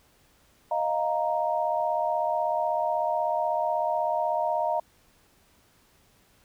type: chord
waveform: sine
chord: Eb suspended second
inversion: none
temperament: equal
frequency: 622.3 / 698.5 / 932.3 Hz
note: Eb5 / F5 / Bb5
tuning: 0 / 0 / 0 cents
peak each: -28 dBFS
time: 0.71-4.8 s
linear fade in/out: 5 ms
effects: pink hiss -62 dBFS RMS until 6.44 s